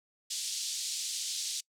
pink band-pass noise, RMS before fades -36 dBFS, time 0.3-1.61 s, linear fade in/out 10 ms, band 3800 to 8700 Hz, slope 24 dB/octave, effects noise-tail reverb RT60 0.1 s tail -25 dB re dry

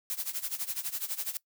blue noise with tremolo, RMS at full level -32 dBFS, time 0.1-1.37 s, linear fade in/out 0 ms, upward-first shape sine, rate 12 Hz, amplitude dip 85%, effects noise-tail reverb RT60 0.1 s tail -22 dB re dry

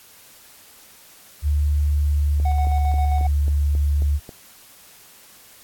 sine tone with pitch glide, 73.42 to 72.41 Hz, D2 to D2, 0 to -24 cents, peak -16 dBFS, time 1.42-4.2 s, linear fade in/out 50 ms, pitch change -24 cents, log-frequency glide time 1.78-2.91 s
click train, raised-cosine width 2 ms, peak -23 dBFS, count 8, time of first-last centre 2.4-4.292 s, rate 3.7 Hz
triangle tone with tremolo, 740 Hz, F#5, in tune, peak -22 dBFS, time 2.45-3.27 s, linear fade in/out 5 ms, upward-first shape square, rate 7.5 Hz, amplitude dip 40%
effects white hiss -48 dBFS RMS until 5.63 s + AAC 64 kbps

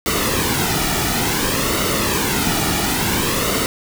pink noise with flanger, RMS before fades -19 dBFS, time 0.06-3.66 s, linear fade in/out 0 ms, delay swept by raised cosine 1.2 to 1.93 ms, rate 0.57 Hz, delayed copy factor -0.6, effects none

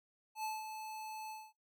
square tone with ADSR envelope, 869 Hz, A5, 22 cents flat, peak -37 dBFS, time 0.35-1.53 s, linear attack 88 ms, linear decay 190 ms, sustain -7 dB, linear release 230 ms, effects noise-tail reverb RT60 0.2 s tail -22 dB re dry

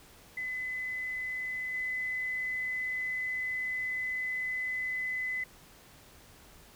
sine tone with level steps, 2016 Hz, B6, 35 cents sharp, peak -33 / -31 dBFS, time 0.37-5.44 s, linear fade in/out 5 ms, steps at 1.74 s, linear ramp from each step 2 ms, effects pink hiss -56 dBFS RMS until 6.75 s

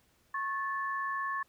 sine tone pair together, 1096 / 1742.8 Hz, C#6 / A6, -20 / -17 cents, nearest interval minor sixth, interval 803 cents, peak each -33 / -36 dBFS, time 0.34-1.43 s, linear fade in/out 5 ms, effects pink hiss -69 dBFS RMS until 1.48 s

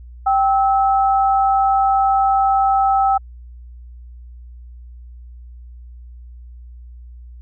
sine tone pair together, 781 / 1298.8 Hz, G5 / E6, -7 / -26 cents, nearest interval major sixth, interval 881 cents, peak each -13 / -20 dBFS, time 0.26-3.18 s, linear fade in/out 10 ms, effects added 60 Hz sine -35 dBFS peak until 7.41 s

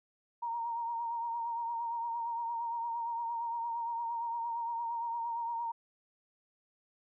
sine tone with vibrato, 932.3 Hz, A#5, in tune, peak -33 dBFS, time 0.42-5.72 s, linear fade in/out 10 ms, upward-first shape triangle, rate 8.7 Hz, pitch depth 42 cents each way, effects none

